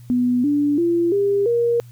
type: tone with pitch steps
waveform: sine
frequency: 246.9 / 290.2 / 341.2 / 401.1 / 471.5 Hz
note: B3 / D4 / F4 / G4 / A#4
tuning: 0 / -21 / -40 / +40 / +20 cents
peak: -15 dBFS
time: 0.1-1.8 s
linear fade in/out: 0 ms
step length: 340 ms
effects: added 120 Hz sine -39 dBFS peak until 1.91 s + white hiss -56 dBFS RMS until 1.91 s